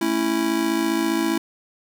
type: chord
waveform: square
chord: A major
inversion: none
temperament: just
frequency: 220 / 275 / 330 Hz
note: A3 / C#4 / E4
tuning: 0 / -14 / +2 cents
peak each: -28 / -27 / -22 dBFS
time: 0.01-1.38 s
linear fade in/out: 5 ms
effects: none